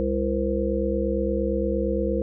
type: harmonic tone with a mistuned harmonic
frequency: 67.3 Hz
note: C2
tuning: 49 cents sharp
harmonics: 1 / 3 / 5 / 7 / 8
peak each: -28 / -28 / -28 / -28 / -28 dBFS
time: 0-2.22 s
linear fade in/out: 0 ms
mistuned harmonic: 8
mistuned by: -61 cents
effects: none